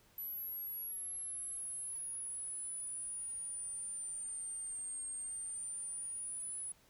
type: exponential two-way sweep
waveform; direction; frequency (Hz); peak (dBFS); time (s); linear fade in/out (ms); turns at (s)
sine; down then up; 11840 to 8520 to 10250; -40; 0.18-6.72; 2; 5.07
effects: pink hiss -67 dBFS RMS until 6.89 s